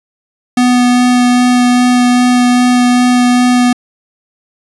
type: tone with vibrato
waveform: square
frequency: 246.9 Hz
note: B3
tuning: in tune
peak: -7 dBFS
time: 0.57-3.73 s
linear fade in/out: 5 ms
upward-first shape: sine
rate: 2.5 Hz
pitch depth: 8 cents each way
effects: resampled to 24000 Hz